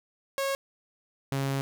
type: tone pair in turn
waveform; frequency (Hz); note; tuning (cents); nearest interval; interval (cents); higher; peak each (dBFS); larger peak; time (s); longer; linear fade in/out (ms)
sawtooth; 547 / 136.75; C#5 / C#3; -23 / -23; 2 octaves; 2400; first; -23; neither; 0.38-0.55 / 1.32-1.61; second; 0
effects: none

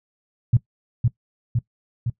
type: tone with echo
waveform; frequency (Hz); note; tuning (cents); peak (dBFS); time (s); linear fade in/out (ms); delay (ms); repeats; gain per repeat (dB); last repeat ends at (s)
sine; 118.9; A#2; +35; -11; 0.53-0.57; 5; 510; 3; -3; 2.1
effects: noise-tail reverb RT60 0.1 s tail -19 dB re dry

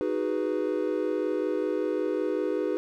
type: chord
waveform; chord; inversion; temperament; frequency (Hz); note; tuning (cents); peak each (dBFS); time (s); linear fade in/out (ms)
triangle; G# minor seventh; second; equal; 311.1 / 370 / 415.3 / 493.9; D#4 / F#4 / G#4 / B4; 0 / 0 / 0 / 0; -29; 0.01-2.77; 0
effects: none

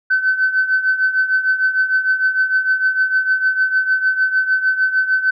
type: tone with tremolo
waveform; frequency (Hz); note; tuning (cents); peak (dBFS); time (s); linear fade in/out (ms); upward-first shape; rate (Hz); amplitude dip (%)
sine; 1524; G6; -49; -9; 0.1-5.31; 10; triangle; 6.6; 80
effects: tanh soft clip ceiling -7 dBFS

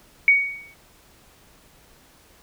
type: tone with exponential decay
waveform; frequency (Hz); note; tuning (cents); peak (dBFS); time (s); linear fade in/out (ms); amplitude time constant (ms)
sine; 2241; C#7; +18; -9; 0.28-0.74; 1; 98
effects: pink hiss -54 dBFS RMS until 2.42 s

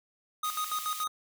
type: tone with tremolo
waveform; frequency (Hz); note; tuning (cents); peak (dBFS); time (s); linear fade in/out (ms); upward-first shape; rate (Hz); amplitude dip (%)
square; 1244.5; D#6; 0; -30; 0.43-1.08; 5; square; 7; 75
type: high-pass noise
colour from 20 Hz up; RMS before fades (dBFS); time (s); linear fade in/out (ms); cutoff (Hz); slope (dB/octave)
white; -40; 0.44-1.04; 5; 1900; 48
effects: none

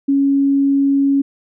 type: tone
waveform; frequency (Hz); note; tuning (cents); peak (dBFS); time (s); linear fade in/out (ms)
sine; 277.2; C#4; 0; -11; 0.08-1.22; 10
effects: none

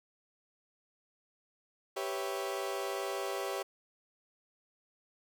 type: chord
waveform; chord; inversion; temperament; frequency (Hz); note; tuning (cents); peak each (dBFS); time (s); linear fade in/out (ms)
30% pulse; C# half-diminished seventh; second; equal; 392 / 493.9 / 554.4 / 659.3; G4 / B4 / C#5 / E5; 0 / 0 / 0 / 0; -35 / -40 / -37 / -40; 1.96-3.63; 10
effects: none

